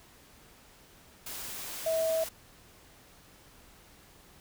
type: tone in noise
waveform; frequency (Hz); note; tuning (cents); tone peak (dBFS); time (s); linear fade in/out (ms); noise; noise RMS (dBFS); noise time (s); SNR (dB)
sine; 647; E5; -32; -26; 1.86-2.24; 5; white; -40; 1.26-2.29; +11
effects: pink hiss -57 dBFS RMS until 4.4 s